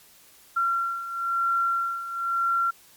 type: beating tone pair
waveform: sine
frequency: 1368 / 1369 Hz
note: F6 / F6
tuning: -36 / -35 cents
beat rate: 1 Hz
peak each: -29 / -24 dBFS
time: 0.56-2.71 s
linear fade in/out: 10 ms
effects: white hiss -54 dBFS RMS until 2.96 s + MP3 96 kbps